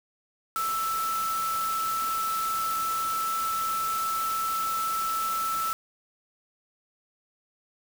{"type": "tone in noise", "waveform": "sine", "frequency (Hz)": 1319, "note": "E6", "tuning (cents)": 1, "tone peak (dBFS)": -26, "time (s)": [0.56, 5.73], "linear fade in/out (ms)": 0, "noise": "white", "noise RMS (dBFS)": -36, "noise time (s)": [0.56, 5.73], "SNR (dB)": 7, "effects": []}